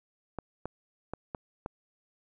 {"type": "clicks", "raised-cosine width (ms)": 1, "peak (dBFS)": -21, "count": 5, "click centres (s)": [0.387, 0.656, 1.136, 1.348, 1.661], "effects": []}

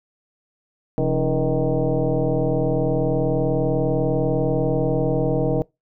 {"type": "tone with frequency modulation", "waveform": "sine", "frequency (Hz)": 172.1, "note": "F3", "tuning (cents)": -25, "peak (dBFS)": -17, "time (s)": [0.98, 5.62], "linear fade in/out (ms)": 0, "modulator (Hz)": 152, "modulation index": 3.1, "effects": ["noise-tail reverb RT60 0.2 s tail -23 dB re dry"]}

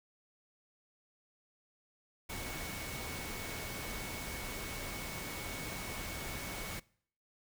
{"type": "tone in noise", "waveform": "sine", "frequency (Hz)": 2218, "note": "C#7", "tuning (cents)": 0, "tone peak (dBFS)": -48, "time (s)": [2.29, 6.8], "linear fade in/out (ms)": 10, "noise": "pink", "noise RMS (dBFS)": -42, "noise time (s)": [2.29, 6.8], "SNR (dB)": -9, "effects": ["noise-tail reverb RT60 0.6 s tail -24 dB re dry"]}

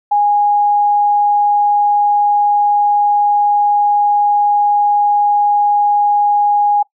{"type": "tone", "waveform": "sine", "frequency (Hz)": 824, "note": "G#5", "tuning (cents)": -14, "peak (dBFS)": -9, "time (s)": [0.11, 6.83], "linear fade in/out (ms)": 10, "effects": ["noise-tail reverb RT60 0.1 s tail -20 dB re dry"]}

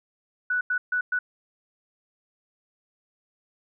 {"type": "tone bursts at uneven times", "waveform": "sine", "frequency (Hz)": 1480, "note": "F#6", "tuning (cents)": 0, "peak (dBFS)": -22, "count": 4, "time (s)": [[0.5, 0.61], [0.7, 0.78], [0.92, 1.01], [1.12, 1.19]], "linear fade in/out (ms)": 5, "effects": []}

